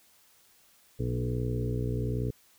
harmonic tone with a mistuned harmonic, 61 Hz, B1, 21 cents flat, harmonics 1 / 2 / 3 / 4 / 5 / 6 / 7 / 8, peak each -35 / -30 / -42 / -39 / -40 / -45 / -37 / -43 dBFS, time 0.99-2.31 s, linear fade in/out 10 ms, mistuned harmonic 4, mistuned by -17 cents, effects white hiss -62 dBFS RMS until 2.58 s

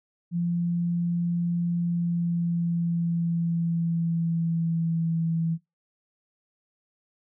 sine tone with pitch glide, 172.3 to 164.52 Hz, F3 to E3, -23 to -3 cents, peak -23 dBFS, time 0.31-5.58 s, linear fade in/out 50 ms, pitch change -80 cents, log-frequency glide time 1.77-5.18 s, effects noise-tail reverb RT60 0.2 s tail -19 dB re dry

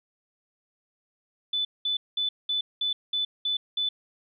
sine tone bursts, 3496 Hz, A7, 12 cents flat, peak -24 dBFS, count 8, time 1.53-3.89 s, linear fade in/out 5 ms, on 120 ms, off 200 ms, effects none

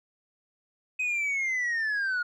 sine linear sweep, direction down, 2531 to 1420 Hz, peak -23 dBFS, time 0.99-2.23 s, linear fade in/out 10 ms, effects tanh soft clip ceiling -25 dBFS

